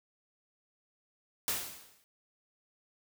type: noise with exponential decay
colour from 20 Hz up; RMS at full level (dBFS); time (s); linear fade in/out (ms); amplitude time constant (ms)
white; -30; 1.48-2.04; 0; 120
effects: none